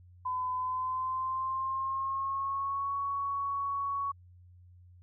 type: tone with pitch glide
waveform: sine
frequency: 1012 to 1116.4 Hz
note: B5 to C#6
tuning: +42 to +12 cents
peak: -30 dBFS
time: 0.25-4.12 s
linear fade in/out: 10 ms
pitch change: +170 cents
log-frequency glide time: 0.54-2.95 s
effects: added 89 Hz sine -53 dBFS peak until 5.02 s